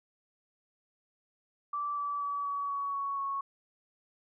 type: tone with pitch steps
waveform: sine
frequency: 1164 / 1154 / 1144 / 1134.1 / 1124.3 / 1114.7 / 1105 Hz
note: D6 / D6 / D6 / C#6 / C#6 / C#6 / C#6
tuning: -16 / -31 / -46 / +39 / +24 / +9 / -6 cents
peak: -31 dBFS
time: 1.73-3.41 s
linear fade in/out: 5 ms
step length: 240 ms
effects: none